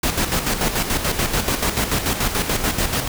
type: noise with tremolo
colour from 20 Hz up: pink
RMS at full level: -19 dBFS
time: 0.03-3.08 s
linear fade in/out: 5 ms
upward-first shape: square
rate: 6.9 Hz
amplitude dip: 55%
effects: none